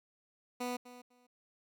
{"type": "tone with echo", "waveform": "15% pulse", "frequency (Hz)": 246.8, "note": "B3", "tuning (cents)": -1, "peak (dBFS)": -29, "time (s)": [0.6, 0.77], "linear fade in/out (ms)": 10, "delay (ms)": 250, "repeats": 2, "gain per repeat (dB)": -15, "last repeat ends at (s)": 1.27, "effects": []}